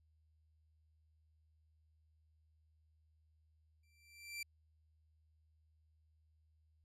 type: tone with exponential growth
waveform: sawtooth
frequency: 2349 Hz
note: D7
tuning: in tune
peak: -37 dBFS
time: 3.83-4.43 s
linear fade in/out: 5 ms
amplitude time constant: 130 ms
effects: added 78 Hz sine -70 dBFS peak until 6.84 s + resampled to 32000 Hz